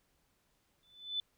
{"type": "tone with exponential growth", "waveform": "sine", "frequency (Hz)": 3505, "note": "A7", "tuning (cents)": -7, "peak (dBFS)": -30, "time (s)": [0.83, 1.2], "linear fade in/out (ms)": 1, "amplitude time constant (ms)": 80, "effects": ["pink hiss -75 dBFS RMS until 1.37 s"]}